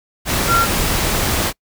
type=tone in noise; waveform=sine; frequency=1373 Hz; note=F6; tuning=30 cents flat; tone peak=-12 dBFS; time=0.47-0.67 s; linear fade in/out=50 ms; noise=pink; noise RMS=-18 dBFS; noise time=0.25-1.53 s; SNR=+3 dB; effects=noise-tail reverb RT60 0.1 s tail -26 dB re dry